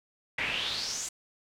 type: noise with band-pass filter sweep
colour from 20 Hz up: brown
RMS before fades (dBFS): -33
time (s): 0.38-1.09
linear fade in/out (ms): 5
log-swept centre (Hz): 2100 to 7700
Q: 5.1
effects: none